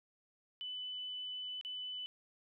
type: tone with dropouts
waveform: sine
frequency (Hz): 2998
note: F#7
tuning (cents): +22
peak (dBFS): -40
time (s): 0.61-2.06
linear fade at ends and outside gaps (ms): 0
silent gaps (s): 1.612-1.649
effects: none